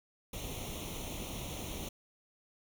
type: noise with comb filter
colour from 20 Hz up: pink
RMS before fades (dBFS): -41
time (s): 0.33-1.89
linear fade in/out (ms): 5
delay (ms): 0.31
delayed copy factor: +0.8
effects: none